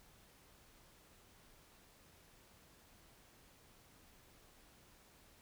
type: silence
effects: pink hiss -65 dBFS RMS until 5.41 s